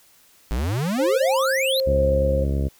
square exponential sweep, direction up, 51.1 to 4300 Hz, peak -22 dBFS, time 0.51-1.8 s, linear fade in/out 0 ms
sine tone with tremolo, 531 Hz, C5, 25 cents sharp, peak -17 dBFS, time 0.98-2.45 s, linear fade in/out 20 ms, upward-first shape triangle, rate 1.2 Hz, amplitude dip 45%
harmonic tone, 69.3 Hz, C#2, in tune, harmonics 1 / 2 / 3 / 4 / 5 / 6 / 7 / 8 / 9, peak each -21 / -27 / -31 / -33 / -35 / -37 / -38 / -39 / -40 dBFS, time 1.86-2.69 s, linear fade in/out 20 ms
effects white hiss -55 dBFS RMS until 2.79 s

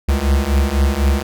square beating tone pair, 67 / 71 Hz, C2 / C#2, +42 / +42 cents, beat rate 4 Hz, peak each -18 / -16 dBFS, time 0.08-1.23 s, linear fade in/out 10 ms, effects none

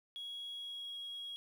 sine tone with pitch glide, 3322 to 3303 Hz, G#7 to G#7, 0 to -10 cents, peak -40 dBFS, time 0.16-1.36 s, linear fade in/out 0 ms, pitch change -10 cents, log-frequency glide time 0.51-0.98 s, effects tanh soft clip ceiling -40 dBFS + 11-bit

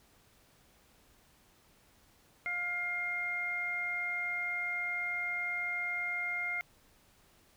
harmonic tone, 706 Hz, F5, 19 cents sharp, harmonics 1 / 2 / 3, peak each -45 / -41 / -33 dBFS, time 2.46-6.61 s, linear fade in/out 0 ms, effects pink hiss -65 dBFS RMS until 7.56 s

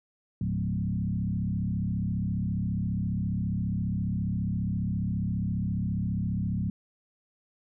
sine tone with frequency modulation, 146.2 Hz, D3, 7 cents flat, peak -26 dBFS, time 0.41-6.7 s, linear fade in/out 2 ms, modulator 34.7 Hz, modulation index 2, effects none

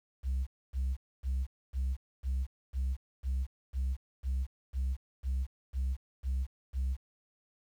sine tone bursts, 65.41 Hz, C2, in tune, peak -27 dBFS, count 14, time 0.23-6.97 s, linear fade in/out 50 ms, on 240 ms, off 260 ms, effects tanh soft clip ceiling -27 dBFS + 10-bit

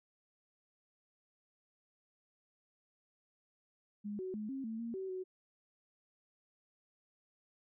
sine tone with pitch steps, 206.6 / 373.3 / 212.7 / 268.7 / 223.2 / 232 / 380.9 / 372 Hz, G#3 / F#4 / G#3 / C4 / A3 / A#3 / G4 / F#4, -9 / +15 / +42 / +46 / +25 / -8 / -50 / +9 cents, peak -38 dBFS, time 4.04-5.24 s, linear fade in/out 20 ms, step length 150 ms, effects none

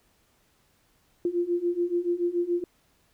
sine beating tone pair, 344.6 / 351.6 Hz, F4 / F4, -23 / +12 cents, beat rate 7 Hz, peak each -28 / -26 dBFS, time 1.25-2.64 s, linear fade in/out 2 ms, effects pink hiss -66 dBFS RMS until 3.13 s

